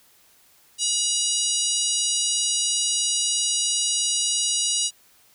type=harmonic tone with a mistuned harmonic; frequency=963 Hz; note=B5; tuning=44 cents flat; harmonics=3 / 4 / 5 / 6 / 7 / 8 / 9 / 10; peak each=-28 / -29 / -30 / -28 / -28 / -31 / -32 / -30 dBFS; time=0.78-4.91 s; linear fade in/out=50 ms; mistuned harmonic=8; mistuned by=+27 cents; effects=white hiss -57 dBFS RMS until 5.34 s